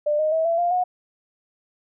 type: tone with pitch steps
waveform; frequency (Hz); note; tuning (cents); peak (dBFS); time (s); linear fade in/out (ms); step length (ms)
sine; 595 / 619.2 / 644.4 / 670.6 / 697.8 / 726.2; D5 / D#5 / E5 / E5 / F5 / F#5; +22 / -9 / -39 / +30 / -2 / -33; -18; 0.06-0.84; 10; 130
effects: none